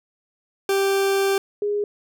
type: tone pair in turn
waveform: 40% pulse / sine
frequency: 392 / 412.3 Hz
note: G4 / G#4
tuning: 0 / -13 cents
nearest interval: minor second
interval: 87 cents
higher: second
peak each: -17 / -20 dBFS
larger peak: first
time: 0.69-1.38 / 1.62-1.84 s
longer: first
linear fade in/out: 2 ms
effects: none